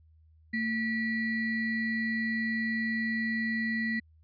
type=ring-modulated tone; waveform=triangle; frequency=1085 Hz; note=C#6; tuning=37 cents flat; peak=-23 dBFS; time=0.53-4 s; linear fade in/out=10 ms; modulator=860 Hz; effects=added 79 Hz sine -57 dBFS peak until 4.23 s + resampled to 11025 Hz